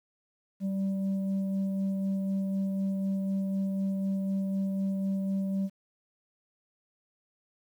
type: tone with frequency modulation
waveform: sine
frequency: 193.5 Hz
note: G3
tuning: 22 cents flat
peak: -27 dBFS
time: 0.6-5.7 s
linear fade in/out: 50 ms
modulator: 391 Hz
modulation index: 0.3
effects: 10-bit